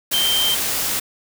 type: tone in noise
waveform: sine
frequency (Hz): 3136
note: G7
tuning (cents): 0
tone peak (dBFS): -17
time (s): 0.13-0.55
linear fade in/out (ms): 10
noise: white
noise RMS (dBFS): -22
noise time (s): 0.11-1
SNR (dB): +2
effects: none